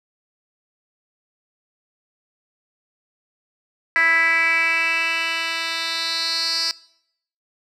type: tone with band-pass filter sweep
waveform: 10% pulse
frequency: 329.6 Hz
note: E4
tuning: in tune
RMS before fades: -21 dBFS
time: 3.96-6.71 s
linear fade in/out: 0 ms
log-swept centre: 1900 to 4800 Hz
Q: 5.6
effects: noise-tail reverb RT60 0.7 s tail -21 dB re dry